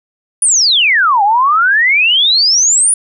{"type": "exponential two-way sweep", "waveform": "sine", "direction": "down then up", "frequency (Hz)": [9930, 784, 9930], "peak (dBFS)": -7, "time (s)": [0.42, 2.94], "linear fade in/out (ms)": 2, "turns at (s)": 1.23, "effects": []}